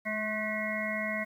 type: harmonic tone with a mistuned harmonic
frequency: 215.4 Hz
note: A3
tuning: 37 cents flat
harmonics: 1 / 3 / 5 / 7 / 9 / 10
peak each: -37 / -36 / -42 / -44 / -35 / -36 dBFS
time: 0.05-1.25 s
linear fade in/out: 20 ms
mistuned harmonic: 1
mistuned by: -21 cents
effects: 10-bit